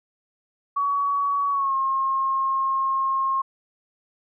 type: tone with pitch glide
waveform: sine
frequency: 1128 to 1073.3 Hz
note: C#6 to C6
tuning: +30 to +44 cents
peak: -20 dBFS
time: 0.76-3.42 s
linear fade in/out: 10 ms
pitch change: -86 cents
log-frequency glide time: 1.51-1.75 s
effects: none

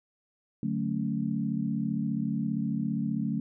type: chord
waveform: sine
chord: D major seventh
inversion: none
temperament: equal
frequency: 146.83 / 185 / 220 / 277.2 Hz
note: D3 / F#3 / A3 / C#4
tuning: 0 / 0 / 0 / 0 cents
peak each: -34 / -33 / -30 / -35 dBFS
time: 0.63-3.4 s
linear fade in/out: 2 ms
effects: none

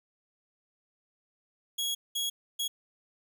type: tone bursts at uneven times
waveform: sawtooth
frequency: 3322 Hz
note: G#7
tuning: in tune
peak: -26 dBFS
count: 3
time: 1.78-1.95 / 2.15-2.3 / 2.59-2.68 s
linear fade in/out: 10 ms
effects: none

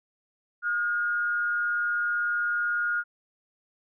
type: tone with frequency modulation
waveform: sine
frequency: 1429 Hz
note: F6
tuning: 39 cents sharp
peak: -24 dBFS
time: 0.62-3.04 s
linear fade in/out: 50 ms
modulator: 158 Hz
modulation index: 0.39
effects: none

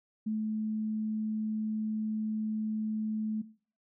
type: tone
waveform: sine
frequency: 216.5 Hz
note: A3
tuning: 28 cents flat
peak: -29 dBFS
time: 0.26-3.42 s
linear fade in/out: 10 ms
effects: noise-tail reverb RT60 0.4 s tail -17 dB re dry

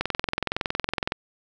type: click train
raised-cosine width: 0.3 ms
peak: -8 dBFS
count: 25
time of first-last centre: 0.01-1.121 s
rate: 21.6 Hz
effects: none

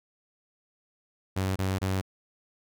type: tone bursts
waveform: sawtooth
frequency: 95 Hz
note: F#2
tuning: 46 cents sharp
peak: -22 dBFS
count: 3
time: 1.36-2.014 s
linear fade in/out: 10 ms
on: 200 ms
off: 27 ms
effects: none

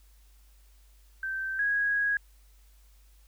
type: tone pair in turn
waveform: sine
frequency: 1556 / 1653.1 Hz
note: G6 / G#6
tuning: -13 / -8 cents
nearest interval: minor second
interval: 105 cents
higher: second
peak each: -30 / -24 dBFS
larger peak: second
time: 1.23-1.59 / 1.59-2.17 s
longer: second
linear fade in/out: 2 ms
effects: added 50 Hz sine -55 dBFS peak until 3.27 s + white hiss -66 dBFS RMS until 3.27 s

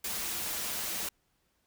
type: noise with comb filter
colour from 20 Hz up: white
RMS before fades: -35 dBFS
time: 0.04-1.09 s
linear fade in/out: 5 ms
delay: 7.4 ms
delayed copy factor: -0.5
effects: pink hiss -74 dBFS RMS until 1.66 s

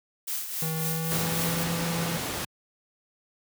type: noise with tremolo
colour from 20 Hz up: blue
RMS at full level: -30 dBFS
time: 0.27-1.64 s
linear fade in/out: 10 ms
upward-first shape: triangle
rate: 3.7 Hz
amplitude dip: 60%
type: tone with pitch glide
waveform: square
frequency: 160 to 168.15 Hz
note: D#3 to E3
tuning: +49 to +35 cents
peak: -29 dBFS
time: 0.62-2.17 s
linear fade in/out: 2 ms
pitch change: +86 cents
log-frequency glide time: 0.78-1.6 s
type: noise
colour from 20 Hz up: pink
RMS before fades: -31 dBFS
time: 1.11-2.45 s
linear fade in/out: 5 ms
effects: high-pass 100 Hz 12 dB/octave

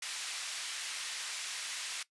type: band-pass noise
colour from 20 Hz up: pink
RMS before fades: -40 dBFS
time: 0.02-2.03 s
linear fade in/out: 5 ms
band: 2100 to 10000 Hz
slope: 12 dB/octave
effects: noise-tail reverb RT60 0.1 s tail -18 dB re dry + resampled to 24000 Hz

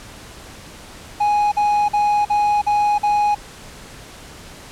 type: tone bursts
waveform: triangle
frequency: 830.6 Hz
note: G#5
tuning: in tune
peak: -12 dBFS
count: 6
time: 1.2-3.35 s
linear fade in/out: 10 ms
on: 320 ms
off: 46 ms
effects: pink hiss -39 dBFS RMS until 4.71 s + low-pass 10000 Hz 12 dB/octave

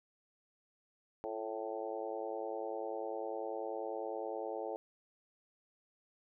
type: harmonic tone with a mistuned harmonic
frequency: 110 Hz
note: A2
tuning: in tune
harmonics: 3 / 4 / 5 / 6 / 7 / 8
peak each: -46 / -42 / -43 / -46 / -45 / -50 dBFS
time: 1.24-4.76 s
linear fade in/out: 0 ms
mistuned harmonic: 3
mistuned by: +53 cents
effects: none

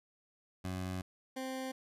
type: tone pair in turn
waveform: 20% pulse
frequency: 92.5 / 261.6 Hz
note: F#2 / C4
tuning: 0 / 0 cents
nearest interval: octave + tritone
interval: 1800 cents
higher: second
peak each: -32 / -33 dBFS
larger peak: first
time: 0.64-1.02 / 1.36-1.72 s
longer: first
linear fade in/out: 10 ms
effects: resampled to 32000 Hz

